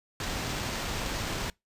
pink noise with sample-and-hold, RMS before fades -33 dBFS, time 0.2-1.5 s, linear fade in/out 2 ms, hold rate 11025 Hz, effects noise-tail reverb RT60 0.2 s tail -25 dB re dry + resampled to 32000 Hz

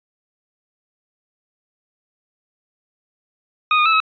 25% pulse tone with pitch steps, 1243 / 1226 / 1310 / 1285 Hz, D#6 / D#6 / E6 / E6, -2 / -26 / -11 / -45 cents, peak -9 dBFS, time 3.71-4.002 s, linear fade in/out 2 ms, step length 73 ms, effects resampled to 11025 Hz

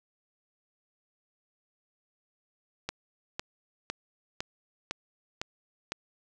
click train, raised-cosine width 0.2 ms, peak -15 dBFS, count 7, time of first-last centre 2.89-5.92 s, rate 1.98 Hz, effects none

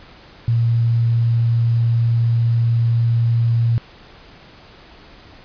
sine tone with quantisation, 116.54 Hz, A#2, in tune, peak -13 dBFS, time 0.48-3.78 s, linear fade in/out 0 ms, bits 7, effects pink hiss -44 dBFS RMS until 5.44 s + resampled to 11025 Hz

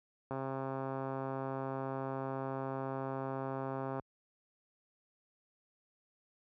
click train, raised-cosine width 1 ms, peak -25 dBFS, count 495, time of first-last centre 0.31-3.997 s, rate 134 Hz, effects high-pass 60 Hz 12 dB/octave

